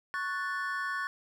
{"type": "chord", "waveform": "triangle", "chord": "F# minor", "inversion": "second", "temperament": "equal", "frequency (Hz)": [1108.7, 1480, 1760], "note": ["C#6", "F#6", "A6"], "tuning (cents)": [0, 0, 0], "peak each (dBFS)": -34, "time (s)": [0.14, 1.07], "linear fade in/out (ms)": 0, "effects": []}